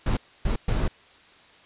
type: noise bursts at uneven times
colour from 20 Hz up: brown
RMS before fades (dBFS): -23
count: 3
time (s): 0.06-0.17 / 0.45-0.56 / 0.68-0.88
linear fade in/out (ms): 5
effects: white hiss -53 dBFS RMS until 1.65 s + resampled to 8000 Hz